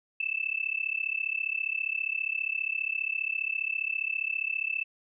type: tone with amplitude modulation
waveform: sine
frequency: 2637 Hz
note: E7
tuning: in tune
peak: -24 dBFS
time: 0.2-4.84 s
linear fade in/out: 5 ms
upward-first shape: sine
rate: 34.9 Hz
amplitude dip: 95%
effects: none